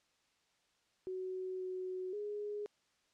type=tone with pitch steps; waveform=sine; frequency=372.5 / 370.3 / 415.2 Hz; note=F#4 / F#4 / G#4; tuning=+12 / +1 / 0 cents; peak=-38 dBFS; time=1.07-2.66 s; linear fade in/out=0 ms; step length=530 ms; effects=white hiss -75 dBFS RMS until 3.13 s + low-pass 6000 Hz 12 dB/octave